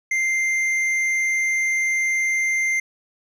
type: tone with hard clipping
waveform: sine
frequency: 2093 Hz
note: C7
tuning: in tune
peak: -20 dBFS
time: 0.11-2.8 s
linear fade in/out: 5 ms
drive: 6 dB
effects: none